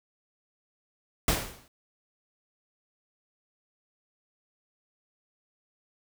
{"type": "noise with exponential decay", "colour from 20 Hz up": "pink", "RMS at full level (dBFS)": -22, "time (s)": [1.28, 1.68], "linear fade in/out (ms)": 2, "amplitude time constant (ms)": 85, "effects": []}